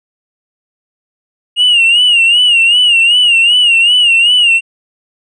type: tone with vibrato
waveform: triangle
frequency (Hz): 2837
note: F7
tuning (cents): +27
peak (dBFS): -3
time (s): 1.56-4.61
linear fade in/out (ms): 50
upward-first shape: sine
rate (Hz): 2.6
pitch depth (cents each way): 91
effects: tanh soft clip ceiling 0 dBFS + resampled to 22050 Hz